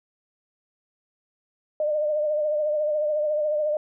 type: tone with vibrato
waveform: sine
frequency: 604 Hz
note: D5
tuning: 48 cents sharp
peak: -21 dBFS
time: 1.8-3.77 s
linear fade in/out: 2 ms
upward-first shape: triangle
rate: 14 Hz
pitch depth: 51 cents each way
effects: none